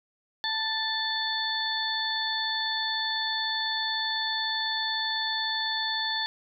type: harmonic tone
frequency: 882 Hz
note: A5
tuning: 4 cents sharp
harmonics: 1 / 2 / 4 / 5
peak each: -34 / -32 / -31 / -32 dBFS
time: 0.44-6.26 s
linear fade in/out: 0 ms
effects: none